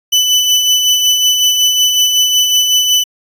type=tone with tremolo; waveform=30% pulse; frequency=2994 Hz; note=F#7; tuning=20 cents sharp; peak=-4 dBFS; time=0.12-3.04 s; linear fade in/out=10 ms; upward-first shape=sine; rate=5.4 Hz; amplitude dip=40%; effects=resampled to 32000 Hz